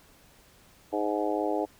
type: harmonic tone with a mistuned harmonic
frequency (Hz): 104.2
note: G#2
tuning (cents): +6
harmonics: 3 / 4 / 5 / 6 / 7 / 8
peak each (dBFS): -31 / -32 / -33 / -34 / -34 / -35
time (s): 0.92-1.66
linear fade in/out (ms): 20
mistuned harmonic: 8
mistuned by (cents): +31
effects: pink hiss -58 dBFS RMS until 1.79 s